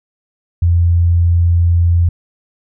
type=tone; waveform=sine; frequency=85.8 Hz; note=F2; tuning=30 cents flat; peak=-8 dBFS; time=0.62-2.09 s; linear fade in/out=5 ms; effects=none